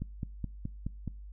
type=click train; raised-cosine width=5 ms; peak=-22 dBFS; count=6; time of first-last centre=0.02-1.077 s; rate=4.73 Hz; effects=noise-tail reverb RT60 0.4 s tail -24 dB re dry + added 50 Hz sine -43 dBFS peak until 1.32 s